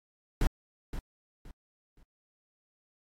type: noise with echo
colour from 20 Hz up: brown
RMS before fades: -24 dBFS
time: 0.41-0.47 s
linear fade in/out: 2 ms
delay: 520 ms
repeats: 3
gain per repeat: -11 dB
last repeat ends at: 2.03 s
effects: AAC 48 kbps